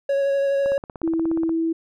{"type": "tone with vibrato", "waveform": "triangle", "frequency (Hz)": 554.4, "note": "C#5", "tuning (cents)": 0, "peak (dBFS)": -16, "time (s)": [0.09, 0.78], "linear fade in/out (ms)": 5, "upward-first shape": "sine", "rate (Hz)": 12, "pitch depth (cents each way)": 13}
{"type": "click train", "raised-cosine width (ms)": 1, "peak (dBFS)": -20, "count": 15, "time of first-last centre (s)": [0.66, 1.493], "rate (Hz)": 16.8}
{"type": "tone", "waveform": "sine", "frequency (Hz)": 327.5, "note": "E4", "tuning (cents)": -11, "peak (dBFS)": -19, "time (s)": [1.03, 1.73], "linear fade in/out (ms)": 10}
{"effects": []}